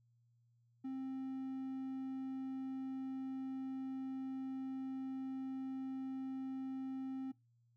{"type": "tone", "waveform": "triangle", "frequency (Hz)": 264.2, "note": "C4", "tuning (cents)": 17, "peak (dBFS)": -38, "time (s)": [0.84, 7.32], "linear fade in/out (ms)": 10, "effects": ["noise-tail reverb RT60 0.2 s tail -21 dB re dry", "added 118 Hz sine -70 dBFS peak until 7.76 s"]}